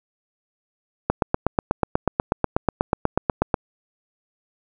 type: click train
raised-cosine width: 1 ms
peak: -3 dBFS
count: 21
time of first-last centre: 1.1-3.542 s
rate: 8.19 Hz
effects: none